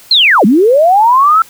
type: linear two-way sweep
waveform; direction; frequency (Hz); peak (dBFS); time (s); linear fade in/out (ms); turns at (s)
sine; down then up; 4282 to 185.9 to 1349; -4; 0.11-1.42; 2; 0.45
effects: white hiss -39 dBFS RMS until 1.49 s